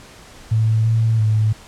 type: tone with pitch steps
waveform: sine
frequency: 110.6 / 112.4 / 108.3 Hz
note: A2 / A2 / A2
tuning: +9 / +37 / -27 cents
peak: -13 dBFS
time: 0.51-1.53 s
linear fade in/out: 10 ms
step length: 340 ms
effects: pink hiss -42 dBFS RMS until 1.67 s + low-pass 9000 Hz 12 dB/octave